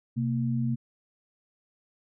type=tone pair together; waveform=sine; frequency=129.08 / 230 Hz; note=C3 / A#3; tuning=-23 / -23 cents; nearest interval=minor seventh; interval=1000 cents; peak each=-27 / -28 dBFS; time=0.16-0.76 s; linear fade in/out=20 ms; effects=none